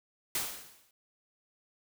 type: noise with exponential decay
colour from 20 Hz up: white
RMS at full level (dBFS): -30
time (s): 0.35-0.91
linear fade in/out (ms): 2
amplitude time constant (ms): 120
effects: none